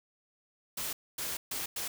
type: noise bursts at uneven times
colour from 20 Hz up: white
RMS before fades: -36 dBFS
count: 4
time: 0.77-0.93 / 1.18-1.37 / 1.51-1.66 / 1.76-1.88 s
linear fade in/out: 5 ms
effects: none